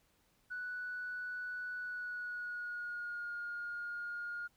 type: tone with pitch glide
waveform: sine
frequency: 1480 to 1423.8 Hz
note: F#6 to F6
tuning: 0 to +33 cents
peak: -38 dBFS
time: 0.5-4.48 s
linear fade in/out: 20 ms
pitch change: -67 cents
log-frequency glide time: 1.77-3.32 s
effects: tanh soft clip ceiling -34 dBFS + pink hiss -73 dBFS RMS until 4.56 s